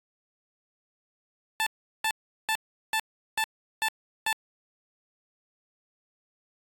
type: tone bursts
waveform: 15% pulse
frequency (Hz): 880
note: A5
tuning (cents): 0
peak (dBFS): -18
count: 7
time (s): 1.6-4.328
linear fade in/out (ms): 0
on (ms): 64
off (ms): 380
effects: AAC 64 kbps